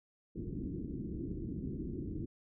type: low-pass noise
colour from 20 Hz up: white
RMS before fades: -40 dBFS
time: 0.35-2.26 s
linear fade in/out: 10 ms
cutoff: 350 Hz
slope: 48 dB/octave
effects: none